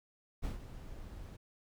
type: noise with ADSR envelope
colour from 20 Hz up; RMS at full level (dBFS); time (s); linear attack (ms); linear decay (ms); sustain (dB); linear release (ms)
brown; -36; 0.42-1.37; 27; 130; -11; 14
effects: none